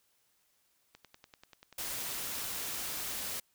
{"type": "click train", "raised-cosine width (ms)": 0.2, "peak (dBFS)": -34, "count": 13, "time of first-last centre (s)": [0.95, 2.115], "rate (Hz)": 10.3}
{"type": "noise", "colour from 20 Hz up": "white", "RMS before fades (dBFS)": -38, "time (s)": [1.78, 3.4], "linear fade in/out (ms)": 5}
{"effects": ["white hiss -73 dBFS RMS until 3.54 s"]}